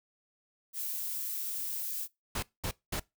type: noise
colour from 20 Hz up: violet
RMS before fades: -36 dBFS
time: 0.73-2.08 s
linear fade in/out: 50 ms
type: noise bursts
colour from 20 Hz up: pink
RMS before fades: -34 dBFS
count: 3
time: 2.35-2.998 s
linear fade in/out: 5 ms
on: 76 ms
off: 210 ms
effects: noise-tail reverb RT60 0.2 s tail -22 dB re dry